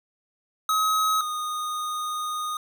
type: tone pair in turn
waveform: square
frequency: 1272 / 1234.4 Hz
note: D#6 / D#6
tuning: +38 / -14 cents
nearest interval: minor second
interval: 52 cents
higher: first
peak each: -21 / -28 dBFS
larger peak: first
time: 0.69-1.21 / 1.21-2.57 s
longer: second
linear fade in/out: 2 ms
effects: none